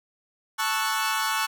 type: chord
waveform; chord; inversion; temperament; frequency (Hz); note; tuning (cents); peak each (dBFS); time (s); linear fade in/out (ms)
sawtooth; F# minor seventh; first; equal; 880 / 1108.7 / 1318.5 / 1480; A5 / C#6 / E6 / F#6; 0 / 0 / 0 / 0; -25 / -25 / -28 / -26; 0.58-1.47; 20
effects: none